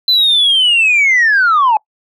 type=linear sweep; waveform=sine; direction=down; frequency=4067 to 830.6 Hz; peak=-6 dBFS; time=0.08-1.77 s; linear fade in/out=2 ms; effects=noise-tail reverb RT60 0.1 s tail -25 dB re dry + tanh soft clip ceiling -5 dBFS